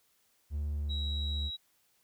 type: tone with vibrato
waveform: triangle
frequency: 73.42 Hz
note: D2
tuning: in tune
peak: -29 dBFS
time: 0.5-1.51 s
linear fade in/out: 50 ms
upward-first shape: sine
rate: 1.6 Hz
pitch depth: 9 cents each way
type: tone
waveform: sine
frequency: 3866 Hz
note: B7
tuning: 38 cents flat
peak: -36 dBFS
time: 0.89-1.57 s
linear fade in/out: 20 ms
effects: tanh soft clip ceiling -23 dBFS + white hiss -71 dBFS RMS until 2.03 s